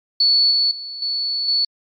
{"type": "tone with level steps", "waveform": "sine", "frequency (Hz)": 4435, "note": "C#8", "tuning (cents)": 0, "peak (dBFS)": [-10, -13, -28, -19, -14], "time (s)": [0.2, 1.65], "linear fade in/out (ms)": 5, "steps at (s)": [0.51, 0.71, 1.02, 1.48], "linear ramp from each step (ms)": 2, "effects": ["tanh soft clip ceiling -9 dBFS", "MP3 48 kbps"]}